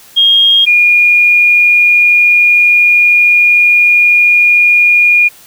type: tone pair in turn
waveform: sine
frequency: 3245 / 2431 Hz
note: G#7 / D#7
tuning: -41 / -41 cents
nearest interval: perfect fourth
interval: 500 cents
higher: first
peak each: -4 dBFS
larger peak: neither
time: 0.16-0.66 / 0.66-5.29 s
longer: second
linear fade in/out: 20 ms
effects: white hiss -39 dBFS RMS until 5.46 s